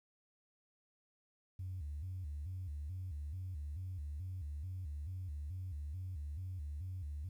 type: tone with vibrato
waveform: sine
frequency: 82.41 Hz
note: E2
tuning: in tune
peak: -39 dBFS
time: 1.59-7.29 s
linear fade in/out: 5 ms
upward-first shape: square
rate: 2.3 Hz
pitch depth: 200 cents each way
effects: tanh soft clip ceiling -36 dBFS + 12-bit